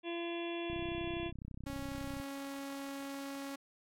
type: harmonic tone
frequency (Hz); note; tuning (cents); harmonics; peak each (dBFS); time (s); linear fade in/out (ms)
340.8; F4; -42; 1 / 2 / 3 / 5 / 6 / 7 / 8 / 9 / 10; -38 / -45 / -50 / -54 / -56 / -50 / -48 / -59 / -49; 0.03-1.32; 50
type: click train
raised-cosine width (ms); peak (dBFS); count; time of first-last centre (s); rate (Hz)
5; -33; 49; 0.7-2.2; 32
type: tone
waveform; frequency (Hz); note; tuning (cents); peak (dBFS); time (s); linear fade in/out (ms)
sawtooth; 276.6; C#4; -4; -37; 1.66-3.56; 10
effects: AAC 64 kbps